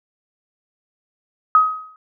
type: tone with exponential decay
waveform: sine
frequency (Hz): 1263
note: D#6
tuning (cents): +26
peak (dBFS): -6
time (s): 1.55-1.96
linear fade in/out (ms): 1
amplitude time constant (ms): 87
effects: none